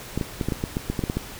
clicks, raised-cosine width 3 ms, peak -11 dBFS, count 12, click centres 0.176 / 0.212 / 0.412 / 0.486 / 0.522 / 0.639 / 0.769 / 0.9 / 0.992 / 1.038 / 1.099 / 1.17 s, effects pink hiss -39 dBFS RMS until 1.39 s

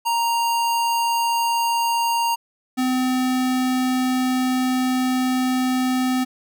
square tone pair in turn, 932.3 / 255.8 Hz, A#5 / C4, 0 / -39 cents, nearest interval octave + minor seventh, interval 2239 cents, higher first, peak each -19 dBFS, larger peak neither, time 0.05-2.36 / 2.77-6.25 s, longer second, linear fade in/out 20 ms, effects none

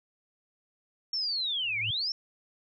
sine linear two-way sweep, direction down then up, 5500 to 2115 to 5500 Hz, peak -28 dBFS, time 1.13-2.12 s, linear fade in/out 2 ms, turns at 1.8 s
sine tone with exponential growth, 110 Hz, A2, in tune, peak -32 dBFS, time 1.56-1.91 s, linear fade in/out 5 ms, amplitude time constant 75 ms
effects none

